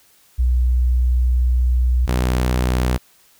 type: tone pair in turn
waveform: sine / sawtooth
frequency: 61.74 / 62.28 Hz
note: B1 / B1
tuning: 0 / +15 cents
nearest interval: unison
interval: 15 cents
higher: second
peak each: -13 / -12 dBFS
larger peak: second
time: 0.38-2.07 / 2.07-2.98 s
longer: first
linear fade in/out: 20 ms
effects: white hiss -54 dBFS RMS until 3.39 s